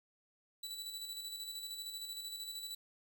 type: tone with tremolo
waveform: sawtooth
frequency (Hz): 3951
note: B7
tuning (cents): 0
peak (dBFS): -38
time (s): 0.63-2.75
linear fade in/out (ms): 5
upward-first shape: square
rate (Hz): 13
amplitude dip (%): 40
effects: none